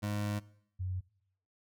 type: tone pair in turn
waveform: 25% pulse / sine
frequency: 103.8 / 92.21 Hz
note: G#2 / F#2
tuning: 0 / -5 cents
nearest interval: major second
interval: 205 cents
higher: first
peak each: -29 / -33 dBFS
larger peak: first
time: 0.02-0.4 / 0.79-1.01 s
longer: first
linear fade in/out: 20 ms
effects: noise-tail reverb RT60 0.7 s tail -21 dB re dry